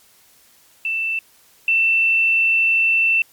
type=tone pair in turn; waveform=sine; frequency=2665 / 2677 Hz; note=E7 / E7; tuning=+18 / +26 cents; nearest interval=unison; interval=8 cents; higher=second; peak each=-19 / -13 dBFS; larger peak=second; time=0.85-1.19 / 1.68-3.22 s; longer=second; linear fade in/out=2 ms; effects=white hiss -53 dBFS RMS until 3.32 s + MP3 96 kbps